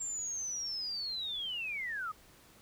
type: linear sweep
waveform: sine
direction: down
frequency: 7459 to 1208 Hz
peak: -35 dBFS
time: 0-2.12 s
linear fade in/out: 10 ms
effects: pink hiss -60 dBFS RMS until 2.61 s